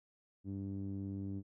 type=tone with low-pass filter; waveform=sawtooth; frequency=98 Hz; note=G2; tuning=in tune; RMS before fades=-41 dBFS; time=0.44-1.43 s; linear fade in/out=50 ms; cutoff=270 Hz; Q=3.3; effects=none